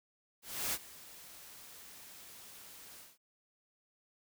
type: noise with ADSR envelope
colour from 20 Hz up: white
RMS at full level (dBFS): -34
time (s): 0.42-3.18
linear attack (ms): 310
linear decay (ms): 50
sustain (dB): -19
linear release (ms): 180
effects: none

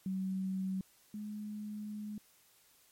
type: tone pair in turn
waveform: sine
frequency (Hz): 189.6 / 210.3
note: F#3 / G#3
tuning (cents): +43 / +22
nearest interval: major second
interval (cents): 179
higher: second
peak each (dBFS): -33 / -39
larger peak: first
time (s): 0.06-0.81 / 1.14-2.18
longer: second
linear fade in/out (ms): 2
effects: white hiss -66 dBFS RMS until 2.91 s + MP3 64 kbps

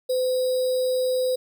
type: tone with sample-and-hold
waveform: sine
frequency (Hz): 510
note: C5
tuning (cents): -44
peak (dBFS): -20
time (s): 0.09-1.36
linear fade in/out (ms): 10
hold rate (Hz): 4410
effects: none

